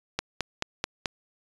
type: click train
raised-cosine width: 0.2 ms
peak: -9 dBFS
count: 5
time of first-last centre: 0.19-1.058 s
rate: 4.61 Hz
effects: resampled to 22050 Hz